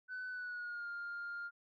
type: tone with pitch glide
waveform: sine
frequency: 1505 to 1404.2 Hz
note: F#6 to F6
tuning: +29 to +9 cents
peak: -39 dBFS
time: 0.08-1.51 s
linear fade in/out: 50 ms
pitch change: -120 cents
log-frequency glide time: 0.29-0.89 s
effects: tanh soft clip ceiling -38 dBFS